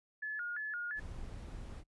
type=tone with vibrato; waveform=sine; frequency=1568 Hz; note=G6; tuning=in tune; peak=-36 dBFS; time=0.22-1 s; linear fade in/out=10 ms; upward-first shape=square; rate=2.9 Hz; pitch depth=160 cents each way
type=noise; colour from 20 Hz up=brown; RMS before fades=-45 dBFS; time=0.95-1.84 s; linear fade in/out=50 ms
effects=noise-tail reverb RT60 0.1 s tail -24 dB re dry + resampled to 24000 Hz